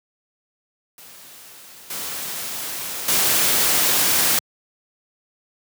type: noise with level steps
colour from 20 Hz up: white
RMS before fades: -43 / -29 / -18 dBFS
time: 0.98-4.39 s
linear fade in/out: 2 ms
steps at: 1.9 / 3.08 s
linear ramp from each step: 5 ms
effects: high-pass 100 Hz 12 dB/octave